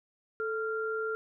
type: tone pair together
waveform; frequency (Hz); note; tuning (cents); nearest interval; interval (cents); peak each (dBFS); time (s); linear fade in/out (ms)
sine; 440 / 1386.9; A4 / F6; 0 / -12; octave + minor sixth; 1988; -32 / -34; 0.4-1.15; 0
effects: none